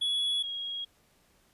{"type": "tone pair in turn", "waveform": ["triangle", "sine"], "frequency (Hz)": [3377, 3292], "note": ["G#7", "G#7"], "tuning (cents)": [28, -16], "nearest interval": "unison", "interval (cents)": 44, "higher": "first", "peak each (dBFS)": [-25, -33], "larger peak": "first", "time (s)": [[0.01, 0.43], [0.43, 0.85]], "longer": "neither", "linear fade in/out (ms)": 10, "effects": ["pink hiss -66 dBFS RMS until 1.53 s", "resampled to 32000 Hz"]}